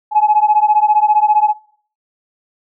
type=beating tone pair; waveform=sine; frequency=840 / 855 Hz; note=G#5 / A5; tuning=+19 / -50 cents; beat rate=15 Hz; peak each=-11 dBFS; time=0.11-1.54 s; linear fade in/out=50 ms; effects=noise-tail reverb RT60 0.5 s tail -21 dB re dry + tanh soft clip ceiling -2 dBFS